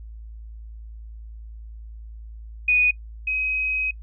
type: tone pair in turn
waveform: sine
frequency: 2479 / 2531 Hz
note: D#7 / D#7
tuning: -7 / +29 cents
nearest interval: unison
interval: 36 cents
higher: second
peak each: -15 / -21 dBFS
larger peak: first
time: 2.68-2.91 / 3.27-3.91 s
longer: second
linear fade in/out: 5 ms
effects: noise-tail reverb RT60 0.1 s tail -25 dB re dry + added 55 Hz sine -36 dBFS peak until 4.02 s